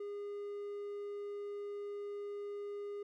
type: tone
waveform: triangle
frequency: 408.3 Hz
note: G#4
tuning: 29 cents flat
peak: -38 dBFS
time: 0-3.03 s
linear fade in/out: 5 ms
effects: none